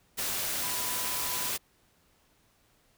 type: tone in noise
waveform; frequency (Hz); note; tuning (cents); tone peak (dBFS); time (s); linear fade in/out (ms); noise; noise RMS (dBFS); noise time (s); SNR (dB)
sine; 996; B5; +14; -41; 0.62-1.51; 20; white; -32; 0.17-1.58; -12
effects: pink hiss -67 dBFS RMS until 2.97 s